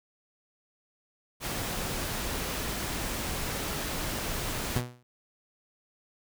pink noise, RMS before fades -33 dBFS, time 1.4-4.82 s, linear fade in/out 50 ms
sawtooth tone with exponential decay, 122.6 Hz, B2, 12 cents flat, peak -20 dBFS, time 4.76-5.03 s, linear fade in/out 0 ms, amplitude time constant 58 ms
effects none

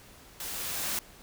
white noise with level ramp, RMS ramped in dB -38 to -31 dBFS, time 0.4-0.99 s, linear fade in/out 2 ms, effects pink hiss -53 dBFS RMS until 1.22 s

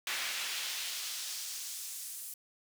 brown noise with high-pass filter sweep, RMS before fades -39 dBFS, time 0.07-2.34 s, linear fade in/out 2 ms, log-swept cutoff 2100 to 9900 Hz, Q 1, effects none

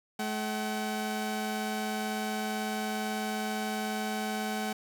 sawtooth tone pair together, 214.3 / 759 Hz, A3 / F#5, -45 / +44 cents, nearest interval octave + minor seventh, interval 2189 cents, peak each -29 / -31 dBFS, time 0.19-4.73 s, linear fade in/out 5 ms, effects none

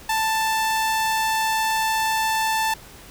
sawtooth tone, 883 Hz, A5, 6 cents sharp, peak -16 dBFS, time 0.09-2.74 s, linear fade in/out 5 ms, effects pink hiss -44 dBFS RMS until 3.1 s

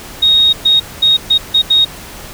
sine tone bursts at uneven times, 3745 Hz, A#7, 7 cents sharp, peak -6 dBFS, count 6, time 0.22-0.53 / 0.65-0.8 / 1.02-1.17 / 1.3-1.38 / 1.54-1.62 / 1.7-1.85 s, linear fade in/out 10 ms, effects pink hiss -31 dBFS RMS until 2.33 s

